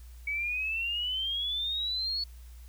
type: exponential sweep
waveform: sine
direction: up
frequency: 2258 to 4435 Hz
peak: -29 dBFS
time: 0.27-2.24 s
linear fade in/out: 5 ms
effects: added 60 Hz sine -45 dBFS peak until 2.68 s + white hiss -61 dBFS RMS until 2.68 s